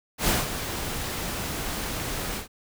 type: noise with ADSR envelope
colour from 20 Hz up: pink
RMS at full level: -21 dBFS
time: 0.18-2.48 s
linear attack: 97 ms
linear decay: 180 ms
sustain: -10 dB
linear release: 120 ms
effects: none